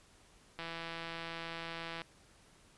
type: click train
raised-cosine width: 0.3 ms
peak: -26 dBFS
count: 238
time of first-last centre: 0.59-2.018 s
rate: 166 Hz
effects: pink hiss -63 dBFS RMS until 2.77 s + resampled to 24000 Hz